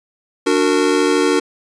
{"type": "chord", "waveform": "square", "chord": "D augmented", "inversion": "none", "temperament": "just", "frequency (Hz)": [293.7, 367.1, 458.9], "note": ["D4", "F#4", "A#4"], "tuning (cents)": [0, -14, -27], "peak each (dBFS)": -18, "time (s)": [0.46, 1.4], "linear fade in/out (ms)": 10, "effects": ["resampled to 22050 Hz"]}